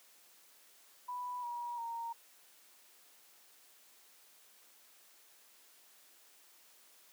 sine tone with pitch steps, 987.8 / 956.9 / 927 Hz, B5 / A#5 / A#5, 0 / +45 / -10 cents, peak -38 dBFS, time 1.08-2.13 s, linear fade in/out 10 ms, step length 350 ms, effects white hiss -63 dBFS RMS until 7.12 s + high-pass 300 Hz 12 dB/octave

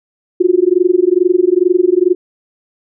sine tone with amplitude modulation, 360 Hz, F#4, 47 cents flat, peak -4 dBFS, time 0.4-2.15 s, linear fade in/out 10 ms, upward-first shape sine, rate 22.3 Hz, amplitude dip 100%, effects none

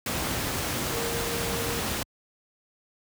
sine tone in noise, 466.2 Hz, A#4, in tune, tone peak -33 dBFS, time 0.92-1.8 s, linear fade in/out 2 ms, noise pink, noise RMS -29 dBFS, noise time 0.06-2.03 s, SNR -7 dB, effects high-pass 60 Hz 12 dB/octave

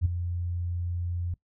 sine tone with ADSR envelope, 87.31 Hz, F2, in tune, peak -17 dBFS, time 0.01-1.34 s, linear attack 43 ms, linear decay 12 ms, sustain -11 dB, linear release 3 ms, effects noise-tail reverb RT60 0.1 s tail -20 dB re dry + tanh soft clip ceiling -14 dBFS

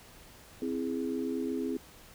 sine chord, C augmented, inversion none, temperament equal, 261.6 / 329.6 / 415.3 Hz, C4 / E4 / G#4, 0 / 0 / 0 cents, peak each -33 / -36 / -36 dBFS, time 0.62-1.77 s, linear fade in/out 2 ms, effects pink hiss -54 dBFS RMS until 2.14 s

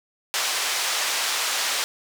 white band-pass noise, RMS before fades -25 dBFS, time 0.34-1.84 s, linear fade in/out 0 ms, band 670 to 6200 Hz, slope 12 dB/octave, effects none

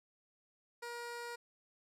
15% pulse tone, 475.3 Hz, A#4, 34 cents sharp, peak -36 dBFS, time 0.82-1.36 s, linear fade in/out 10 ms, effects low-pass 12000 Hz 12 dB/octave

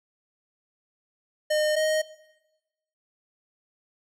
square tone pair in turn, 610 / 622.8 Hz, D#5 / D#5, -34 / +2 cents, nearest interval unison, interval 36 cents, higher second, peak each -22 dBFS, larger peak neither, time 1.5-1.76 / 1.76-2.02 s, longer neither, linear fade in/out 10 ms, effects noise-tail reverb RT60 1.0 s tail -19 dB re dry + low-pass 11000 Hz 12 dB/octave

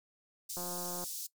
pink high-pass noise, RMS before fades -41 dBFS, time 0.49-1.27 s, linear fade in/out 10 ms, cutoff 5100 Hz, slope 24 dB/octave
click train, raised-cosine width 1 ms, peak -30 dBFS, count 84, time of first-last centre 0.57-1.039 s, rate 177 Hz
effects noise-tail reverb RT60 0.1 s tail -19 dB re dry

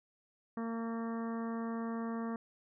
harmonic tone, 228.7 Hz, A#3, 33 cents flat, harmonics 1 / 2 / 3 / 4 / 5 / 6 / 7 / 8, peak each -36 / -44 / -48 / -50 / -47 / -55 / -56 / -56 dBFS, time 0.57-2.36 s, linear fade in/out 2 ms, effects none

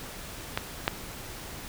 clicks, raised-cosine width 0.3 ms, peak -10 / -7 dBFS, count 2, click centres 0.575 / 0.879 s, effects pink hiss -41 dBFS RMS until 1.68 s

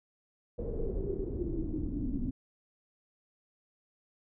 brown noise with low-pass filter sweep, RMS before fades -34 dBFS, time 0.58-2.31 s, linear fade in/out 10 ms, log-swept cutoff 480 to 250 Hz, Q 9, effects none

